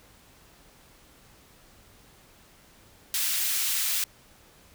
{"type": "high-pass noise", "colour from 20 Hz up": "white", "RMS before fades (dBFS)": -27, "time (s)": [3.14, 4.04], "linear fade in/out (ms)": 2, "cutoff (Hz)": 1900, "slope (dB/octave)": 12, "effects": ["pink hiss -56 dBFS RMS until 4.74 s"]}